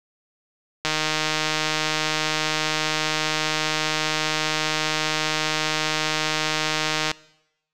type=click train; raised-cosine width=0.2 ms; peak=-5 dBFS; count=972; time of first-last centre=0.85-7.115 s; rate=155 Hz; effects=noise-tail reverb RT60 0.9 s tail -22 dB re dry